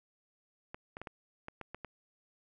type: clicks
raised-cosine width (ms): 0.5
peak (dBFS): -27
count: 8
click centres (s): 0.745 / 0.969 / 1.016 / 1.072 / 1.484 / 1.613 / 1.746 / 1.847
effects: none